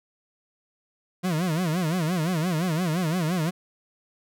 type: tone with vibrato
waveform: 40% pulse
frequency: 169.1 Hz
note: E3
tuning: 44 cents sharp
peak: -22 dBFS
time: 1.23-3.51 s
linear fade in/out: 20 ms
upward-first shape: sine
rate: 5.8 Hz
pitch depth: 180 cents each way
effects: none